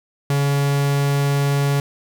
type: tone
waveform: 45% pulse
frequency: 141.1 Hz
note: C#3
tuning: 31 cents sharp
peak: -16 dBFS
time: 0.3-1.8 s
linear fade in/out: 2 ms
effects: 9-bit